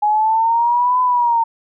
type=linear two-way sweep; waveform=sine; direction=up then down; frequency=832 to 1009 to 910 Hz; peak=-12 dBFS; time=0.02-1.44 s; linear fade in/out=10 ms; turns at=1.01 s; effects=none